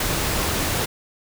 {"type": "noise with ADSR envelope", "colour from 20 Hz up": "pink", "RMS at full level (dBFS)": -21, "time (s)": [0, 0.86], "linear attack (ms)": 5, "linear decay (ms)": 7, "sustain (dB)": -2, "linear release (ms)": 14, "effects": []}